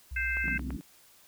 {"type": "tone with vibrato", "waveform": "sine", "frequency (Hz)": 64.1, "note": "C2", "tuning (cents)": -35, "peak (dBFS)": -35, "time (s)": [0.11, 0.77], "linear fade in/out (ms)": 10, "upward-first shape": "square", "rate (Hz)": 17, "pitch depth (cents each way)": 78}
{"type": "harmonic tone", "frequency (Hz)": 523.3, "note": "C5", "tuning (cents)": 0, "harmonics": [3, 4, 5], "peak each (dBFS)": [-31, -33, -35], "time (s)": [0.16, 0.58], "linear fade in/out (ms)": 5}
{"type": "click train", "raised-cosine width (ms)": 0.5, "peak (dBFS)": -27, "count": 4, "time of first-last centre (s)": [0.37, 0.706], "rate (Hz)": 8.94}
{"type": "band-pass noise", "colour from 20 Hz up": "white", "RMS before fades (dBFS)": -39, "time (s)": [0.44, 0.81], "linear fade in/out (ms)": 0, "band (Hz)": [140, 300], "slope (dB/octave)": 48}
{"effects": ["white hiss -59 dBFS RMS until 1.27 s"]}